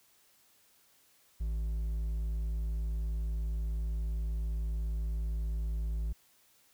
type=tone with hard clipping; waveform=triangle; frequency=55 Hz; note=A1; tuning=in tune; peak=-32 dBFS; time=1.4-6.13 s; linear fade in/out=10 ms; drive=7 dB; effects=white hiss -66 dBFS RMS until 6.73 s